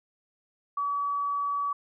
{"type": "tone", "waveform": "sine", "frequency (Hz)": 1141, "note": "C#6", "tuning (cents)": 50, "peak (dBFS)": -26, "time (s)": [0.77, 1.73], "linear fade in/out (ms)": 5, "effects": []}